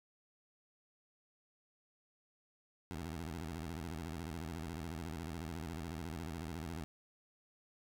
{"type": "tone with vibrato", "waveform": "15% pulse", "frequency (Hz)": 81.5, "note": "E2", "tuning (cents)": -19, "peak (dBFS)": -35, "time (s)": [2.91, 6.84], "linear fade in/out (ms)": 0, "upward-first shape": "square", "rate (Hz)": 14, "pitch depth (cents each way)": 140, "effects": []}